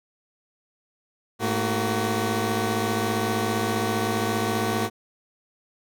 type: tone cluster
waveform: 15% pulse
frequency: 107.5 / 230.1 / 375.5 Hz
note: A2 / A#3 / F#4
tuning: -40 / -22 / +26 cents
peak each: -21 dBFS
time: 1.39-4.9 s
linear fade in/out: 50 ms
effects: none